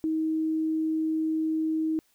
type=tone; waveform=sine; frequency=316.7 Hz; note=D#4; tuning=31 cents sharp; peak=-24 dBFS; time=0.04-1.99 s; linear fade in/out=0 ms; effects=white hiss -67 dBFS RMS until 2.14 s